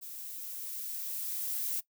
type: noise with level ramp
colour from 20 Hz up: violet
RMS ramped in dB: -44 to -33 dBFS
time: 0.01-1.81 s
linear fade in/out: 20 ms
effects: noise-tail reverb RT60 0.1 s tail -19 dB re dry